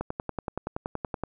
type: click train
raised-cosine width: 1 ms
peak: -16 dBFS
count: 14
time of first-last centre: 0.01-1.236 s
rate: 10.6 Hz
effects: none